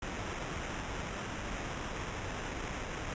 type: noise with sample-and-hold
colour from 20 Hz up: pink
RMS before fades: -39 dBFS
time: 0.02-3.14 s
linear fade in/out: 5 ms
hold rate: 4410 Hz
effects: resampled to 16000 Hz